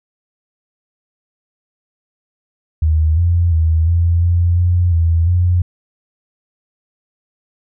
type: tone with pitch steps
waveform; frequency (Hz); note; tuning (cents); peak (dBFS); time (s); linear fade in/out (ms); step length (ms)
sine; 78.5 / 86.1 / 80.6 / 85.1 / 86.7 / 88.4 / 83.1 / 88.8; D#2 / F2 / E2 / F2 / F2 / F2 / E2 / F2; +16 / -24 / -38 / -44 / -12 / +22 / +15 / +29; -10; 2.82-5.62; 5; 350
effects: none